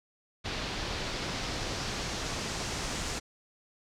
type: noise with low-pass filter sweep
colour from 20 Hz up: pink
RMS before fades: -35 dBFS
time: 0.44-3.2 s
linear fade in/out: 20 ms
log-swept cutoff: 4300 to 7100 Hz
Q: 1.5
effects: none